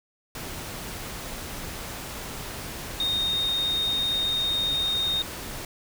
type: tone in noise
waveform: sine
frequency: 3698 Hz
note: A#7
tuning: 15 cents flat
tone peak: -23 dBFS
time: 3-5.22 s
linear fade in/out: 2 ms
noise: pink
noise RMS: -36 dBFS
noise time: 0.35-5.65 s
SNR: +10 dB
effects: none